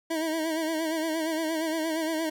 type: tone with vibrato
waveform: 25% pulse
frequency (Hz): 320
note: D#4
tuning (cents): +49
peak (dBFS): -23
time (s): 0.1-2.3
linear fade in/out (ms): 10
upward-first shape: sine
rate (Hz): 8.6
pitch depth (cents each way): 57
effects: none